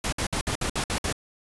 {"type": "noise bursts", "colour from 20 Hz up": "pink", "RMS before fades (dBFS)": -27, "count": 8, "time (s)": [0.04, 1.126], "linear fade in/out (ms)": 2, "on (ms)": 85, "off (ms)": 58, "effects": ["resampled to 24000 Hz"]}